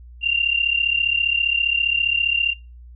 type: tone pair together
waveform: sine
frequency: 2759 / 2794 Hz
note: F7 / F7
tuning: -22 / 0 cents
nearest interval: unison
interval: 22 cents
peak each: -20 dBFS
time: 0.21-2.55 s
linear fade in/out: 50 ms
effects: noise-tail reverb RT60 0.3 s tail -23 dB re dry + added 60 Hz sine -39 dBFS peak until 2.95 s